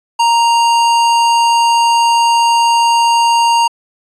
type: tone with hard clipping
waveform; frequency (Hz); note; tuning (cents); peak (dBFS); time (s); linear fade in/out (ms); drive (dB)
sine; 932.3; A#5; 0; -10; 0.19-3.68; 10; 18
effects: resampled to 22050 Hz